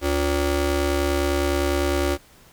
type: ring-modulated tone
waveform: 25% pulse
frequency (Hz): 214.2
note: A3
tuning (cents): -46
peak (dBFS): -13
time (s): 0.01-2.18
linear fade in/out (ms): 50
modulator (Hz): 142
effects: pink hiss -52 dBFS RMS until 2.52 s